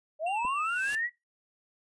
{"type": "linear sweep", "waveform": "sine", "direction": "up", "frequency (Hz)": [592, 1975.5], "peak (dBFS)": -28, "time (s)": [0.19, 1.1], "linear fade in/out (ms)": 50}
{"type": "tone with vibrato", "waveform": "triangle", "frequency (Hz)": 2696, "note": "E7", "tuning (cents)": 38, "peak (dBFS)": -34, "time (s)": [0.26, 0.96], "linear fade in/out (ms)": 10, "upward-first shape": "sine", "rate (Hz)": 4.8, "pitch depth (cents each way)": 55}
{"type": "noise with exponential growth", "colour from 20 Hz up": "white", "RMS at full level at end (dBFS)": -38, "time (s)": [0.44, 0.95], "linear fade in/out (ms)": 0, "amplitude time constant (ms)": 110}
{"type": "clicks", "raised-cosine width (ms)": 2, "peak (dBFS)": -32, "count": 2, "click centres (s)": [0.448, 0.452]}
{"effects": ["noise-tail reverb RT60 0.2 s tail -19 dB re dry", "resampled to 24000 Hz"]}